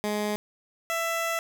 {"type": "tone pair in turn", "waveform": "15% pulse", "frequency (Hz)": [209.4, 664.8], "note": ["G#3", "E5"], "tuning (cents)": [15, 15], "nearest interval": "octave + minor sixth", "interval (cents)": 2000, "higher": "second", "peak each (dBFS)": [-20, -20], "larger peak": "neither", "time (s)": [[0.04, 0.36], [0.9, 1.39]], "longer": "second", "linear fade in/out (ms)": 0, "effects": []}